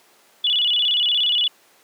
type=tone with vibrato; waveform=sine; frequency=3175 Hz; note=G7; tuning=21 cents sharp; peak=-16 dBFS; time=0.44-1.48 s; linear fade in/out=5 ms; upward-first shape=square; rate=17 Hz; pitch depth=140 cents each way; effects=pink hiss -54 dBFS RMS until 1.83 s + high-pass 400 Hz 12 dB/octave